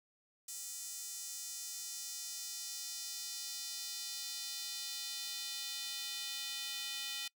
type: tone with high-pass filter sweep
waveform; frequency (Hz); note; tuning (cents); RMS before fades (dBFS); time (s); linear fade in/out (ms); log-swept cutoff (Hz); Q
square; 274.6; C#4; -16; -43; 0.48-7.28; 5; 7000 to 3200; 1.8
effects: noise-tail reverb RT60 0.1 s tail -24 dB re dry